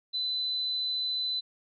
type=tone; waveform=sine; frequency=4013 Hz; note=B7; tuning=27 cents sharp; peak=-28 dBFS; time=0.13-1.41 s; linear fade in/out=20 ms; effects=none